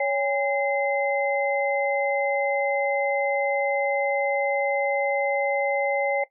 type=tone cluster; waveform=sine; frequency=560 / 810 / 2066 Hz; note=C#5 / G#5 / C7; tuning=+18 / -43 / -22 cents; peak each=-23 / -27 / -27 dBFS; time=0-6.24 s; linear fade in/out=5 ms; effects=noise-tail reverb RT60 0.1 s tail -17 dB re dry